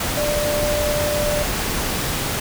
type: tone in noise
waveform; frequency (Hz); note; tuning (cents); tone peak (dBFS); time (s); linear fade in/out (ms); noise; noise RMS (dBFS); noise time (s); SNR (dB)
sine; 592; D5; +14; -20; 0.17-1.43; 5; pink; -23; 0-2.4; 0
effects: none